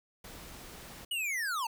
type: noise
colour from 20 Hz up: pink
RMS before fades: -48 dBFS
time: 0.24-1.05 s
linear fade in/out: 5 ms
type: linear sweep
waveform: square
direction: down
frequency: 2959 to 860 Hz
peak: -32 dBFS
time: 1.11-1.67 s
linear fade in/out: 5 ms
effects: none